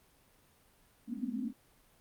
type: band-pass noise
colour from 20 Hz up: pink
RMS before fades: -37 dBFS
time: 1.07-1.53 s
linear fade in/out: 50 ms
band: 220 to 270 Hz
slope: 96 dB/octave
effects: pink hiss -66 dBFS RMS until 2 s + Opus 32 kbps